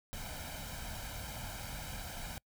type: noise with comb filter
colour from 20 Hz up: pink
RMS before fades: -43 dBFS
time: 0.13-2.38 s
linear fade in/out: 0 ms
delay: 1.3 ms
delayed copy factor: +0.7
effects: noise-tail reverb RT60 0.1 s tail -26 dB re dry